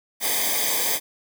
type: noise with comb filter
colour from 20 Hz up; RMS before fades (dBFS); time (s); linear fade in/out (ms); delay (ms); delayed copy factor
white; -23; 0.2-1; 50; 0.72; -1
effects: none